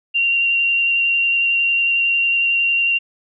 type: tone with vibrato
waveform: sine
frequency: 2763 Hz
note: F7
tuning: 19 cents flat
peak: -14 dBFS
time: 0.14-2.99 s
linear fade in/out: 20 ms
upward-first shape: square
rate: 11 Hz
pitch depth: 9 cents each way
effects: none